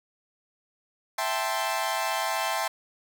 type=chord; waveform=sawtooth; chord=A minor seventh; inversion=second; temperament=equal; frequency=659.3 / 784 / 880 / 1046.5 Hz; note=E5 / G5 / A5 / C6; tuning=0 / 0 / 0 / 0 cents; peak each=-28 dBFS; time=1.18-2.68 s; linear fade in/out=5 ms; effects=none